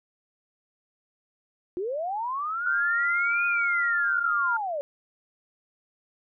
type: linear two-way sweep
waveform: sine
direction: up then down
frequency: 339.5 to 2489 to 549 Hz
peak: -27 dBFS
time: 1.77-4.81 s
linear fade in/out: 0 ms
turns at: 3.46 s
type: tone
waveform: sine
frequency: 1400 Hz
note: F6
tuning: 4 cents sharp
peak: -23 dBFS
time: 2.66-4.57 s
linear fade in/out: 5 ms
effects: none